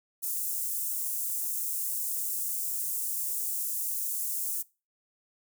white high-pass noise, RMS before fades -32 dBFS, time 0.22-4.63 s, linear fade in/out 20 ms, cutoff 7600 Hz, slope 24 dB/octave, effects noise-tail reverb RT60 0.3 s tail -22 dB re dry

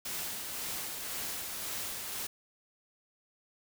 white noise with tremolo, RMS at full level -37 dBFS, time 0.05-2.27 s, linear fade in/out 5 ms, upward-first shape sine, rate 1.9 Hz, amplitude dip 30%, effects none

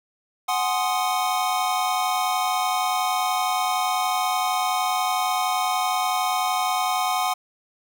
square chord, Ab dominant seventh, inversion third, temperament equal, 740 / 830.6 / 1046.5 / 1244.5 Hz, Gb5 / Ab5 / C6 / Eb6, 0 / 0 / 0 / 0 cents, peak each -25 / -30 / -28 / -29 dBFS, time 0.48-7.34 s, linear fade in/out 10 ms, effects none

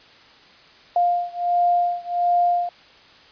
sine beating tone pair, 702 / 703.4 Hz, F5 / F5, +9 / +12 cents, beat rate 1.4 Hz, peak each -20 / -21 dBFS, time 0.96-2.69 s, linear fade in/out 2 ms, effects white hiss -49 dBFS RMS until 3.31 s + resampled to 11025 Hz

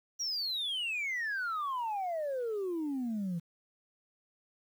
sine exponential sweep, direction down, 5810 to 164 Hz, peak -30 dBFS, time 0.19-3.4 s, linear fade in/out 20 ms, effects tanh soft clip ceiling -30 dBFS + 10-bit

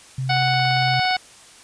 sine tone with pitch glide, 131.3 to 129.72 Hz, C3 to C3, +6 to -15 cents, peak -22 dBFS, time 0.18-1 s, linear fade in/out 5 ms, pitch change -21 cents, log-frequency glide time 0.38-0.63 s
harmonic tone, 740 Hz, F#5, in tune, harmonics 1 / 2 / 3 / 4 / 5 / 6 / 7, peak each -20 / -26 / -25 / -30 / -30 / -28 / -31 dBFS, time 0.29-1.17 s, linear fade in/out 10 ms
click train, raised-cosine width 0.5 ms, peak -23 dBFS, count 16, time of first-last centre 0.31-1.167 s, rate 17.5 Hz
effects white hiss -46 dBFS RMS until 1.63 s + resampled to 22050 Hz

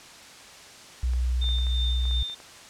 sine tone, 62.1 Hz, B1, 10 cents sharp, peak -22 dBFS, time 1.03-2.23 s, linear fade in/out 5 ms
clicks, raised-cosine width 0.5 ms, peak -31 dBFS, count 9, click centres 1.135 / 1.442 / 1.489 / 1.586 / 1.668 / 2.054 / 2.111 / 2.298 / 2.402 s
sine tone with tremolo, 3606 Hz, A7, 42 cents sharp, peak -28 dBFS, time 1.41-2.35 s, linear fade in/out 10 ms, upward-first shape sine, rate 2.9 Hz, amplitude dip 50%
effects white hiss -46 dBFS RMS until 2.69 s + low-pass 7000 Hz 12 dB/octave

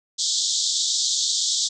pink band-pass noise, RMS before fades -23 dBFS, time 0.18-1.69 s, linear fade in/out 20 ms, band 3400 to 7800 Hz, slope 96 dB/octave, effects none

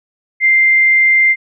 sine tone, 2093 Hz, C7, in tune, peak -7 dBFS, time 0.4-1.36 s, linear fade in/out 50 ms, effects none

